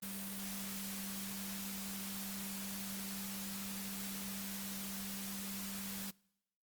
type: tone in noise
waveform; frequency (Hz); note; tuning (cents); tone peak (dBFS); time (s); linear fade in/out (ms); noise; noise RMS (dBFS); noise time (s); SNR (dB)
sine; 196; G3; 0; -45; 0.02-6.11; 10; white; -45; 0.02-6.11; -3
effects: noise-tail reverb RT60 0.9 s tail -26 dB re dry + Opus 32 kbps